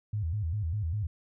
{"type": "tone with vibrato", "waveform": "sine", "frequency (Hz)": 92.5, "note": "F#2", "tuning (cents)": 0, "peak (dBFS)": -28, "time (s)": [0.13, 1.07], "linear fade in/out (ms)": 5, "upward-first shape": "square", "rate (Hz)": 5, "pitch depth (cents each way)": 230, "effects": []}